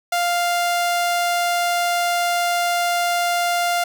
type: tone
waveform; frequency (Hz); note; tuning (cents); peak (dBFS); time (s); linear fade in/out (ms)
sawtooth; 698.5; F5; 0; -14; 0.12-3.84; 5
effects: none